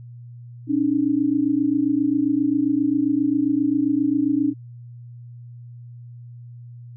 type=tone pair together; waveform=sine; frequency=276.1 / 303.6 Hz; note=C#4 / D#4; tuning=-7 / -42 cents; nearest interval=major second; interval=165 cents; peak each=-20 dBFS; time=0.67-4.54 s; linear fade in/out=50 ms; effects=added 120 Hz sine -37 dBFS peak until 6.96 s

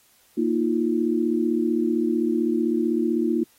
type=chord; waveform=sine; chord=Bb suspended fourth; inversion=none; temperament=equal with one note detuned; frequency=233.1 / 313.5 / 349.2 Hz; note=Bb3 / Eb4 / F4; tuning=0 / +13 / 0 cents; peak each=-24 dBFS; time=0.37-3.44 s; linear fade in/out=10 ms; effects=white hiss -59 dBFS RMS until 3.58 s + AAC 48 kbps

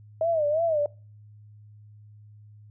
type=tone with vibrato; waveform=sine; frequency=628 Hz; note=D#5; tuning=16 cents sharp; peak=-21 dBFS; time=0.21-0.86 s; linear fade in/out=2 ms; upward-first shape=sine; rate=2.9 Hz; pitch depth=130 cents each way; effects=noise-tail reverb RT60 0.4 s tail -24 dB re dry + added 105 Hz sine -47 dBFS peak until 2.7 s

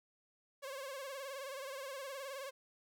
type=tone with vibrato; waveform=sawtooth; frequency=543 Hz; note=C#5; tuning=36 cents flat; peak=-39 dBFS; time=0.62-2.51 s; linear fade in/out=20 ms; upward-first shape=sine; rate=19 Hz; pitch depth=81 cents each way; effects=none

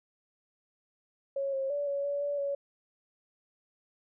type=tone with pitch steps; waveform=sine; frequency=551 / 538 / 576 / 562 / 570 / 575 / 562 Hz; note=C#5 / C5 / D5 / C#5 / C#5 / D5 / C#5; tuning=-11 / +48 / -34 / +24 / +48 / -37 / +24 cents; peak=-29 dBFS; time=1.36-2.55 s; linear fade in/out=5 ms; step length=170 ms; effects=none

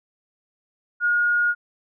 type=tone; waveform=sine; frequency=1434 Hz; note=F6; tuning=45 cents sharp; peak=-17 dBFS; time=1-1.55 s; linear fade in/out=50 ms; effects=none

